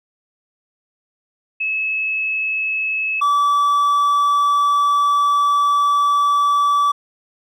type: tone pair in turn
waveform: sine / triangle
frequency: 2589 / 1153.3 Hz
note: E7 / D6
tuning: -32 / -32 cents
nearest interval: octave + major second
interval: 1400 cents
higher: first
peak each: -18 / -11 dBFS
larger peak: second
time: 1.6-3.21 / 3.21-6.92 s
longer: second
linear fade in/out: 10 ms
effects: none